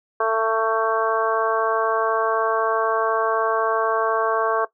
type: harmonic tone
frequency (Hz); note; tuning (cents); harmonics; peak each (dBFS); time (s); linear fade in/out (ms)
223; A3; +23; 2 / 3 / 4 / 5 / 6 / 7; -22 / -24 / -28 / -22 / -31 / -29; 0.2-4.65; 5
effects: noise-tail reverb RT60 0.1 s tail -17 dB re dry